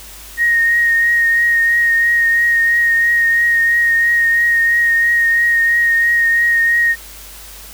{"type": "tone with vibrato", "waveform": "sine", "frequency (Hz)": 1864.7, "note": "A#6", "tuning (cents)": 0, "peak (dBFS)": -10, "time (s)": [0.37, 6.96], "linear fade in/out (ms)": 50, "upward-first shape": "triangle", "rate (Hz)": 3, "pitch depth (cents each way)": 23, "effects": ["added 50 Hz sine -39 dBFS peak until 7.73 s", "white hiss -36 dBFS RMS until 7.73 s"]}